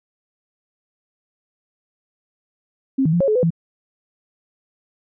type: tone with pitch steps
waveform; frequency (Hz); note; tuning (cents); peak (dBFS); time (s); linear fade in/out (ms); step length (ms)
sine; 267.5 / 158.8 / 172.7 / 548 / 429 / 501 / 166.2; C4 / D#3 / F3 / C#5 / A4 / B4 / E3; +38 / +36 / -19 / -20 / -44 / +25 / +15; -14; 2.98-3.505; 10; 75
effects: none